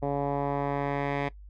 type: tone with low-pass filter sweep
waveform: 10% pulse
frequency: 141.5 Hz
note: C#3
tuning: 36 cents sharp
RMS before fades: -29 dBFS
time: 0.02-1.29 s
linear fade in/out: 10 ms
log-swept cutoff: 670 to 2400 Hz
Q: 1.4
effects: noise-tail reverb RT60 0.1 s tail -19 dB re dry + added 50 Hz sine -44 dBFS peak until 1.49 s